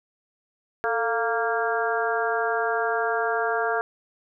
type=harmonic tone with a mistuned harmonic; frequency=231.7 Hz; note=A#3; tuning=10 cents flat; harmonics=2 / 3 / 4 / 5 / 6 / 7; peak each=-27 / -27 / -32 / -33 / -29 / -30 dBFS; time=0.84-3.81 s; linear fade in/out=0 ms; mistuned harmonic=2; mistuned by=-64 cents; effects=none